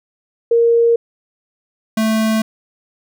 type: tone pair in turn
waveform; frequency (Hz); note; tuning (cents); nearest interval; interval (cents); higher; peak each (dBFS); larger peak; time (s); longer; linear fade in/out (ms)
sine / square; 466.2 / 220; A#4 / A3; 0 / 0; octave + minor second; 1300; first; -9 / -14; first; 0.51-0.96 / 1.97-2.42; neither; 5
effects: none